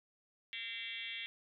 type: tone with frequency modulation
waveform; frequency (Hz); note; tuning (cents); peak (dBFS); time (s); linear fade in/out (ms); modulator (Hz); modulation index
sine; 2736; F7; -36; -40; 0.53-1.26; 0; 224; 3.7
effects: none